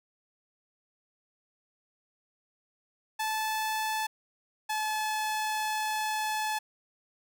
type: tone pair in turn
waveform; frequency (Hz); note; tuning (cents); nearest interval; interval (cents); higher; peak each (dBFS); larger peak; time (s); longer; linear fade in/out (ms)
sawtooth; 871 / 861; A5 / A5; -18 / -38; unison; 20; first; -25 / -25; neither; 3.19-4.07 / 4.69-6.59; second; 10
effects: none